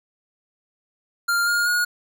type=tone with pitch steps; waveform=square; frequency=1396.9 / 1419.7 / 1442.8 Hz; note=F6 / F6 / F#6; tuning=0 / +28 / -44 cents; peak=-19 dBFS; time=1.28-1.85 s; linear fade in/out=10 ms; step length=190 ms; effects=none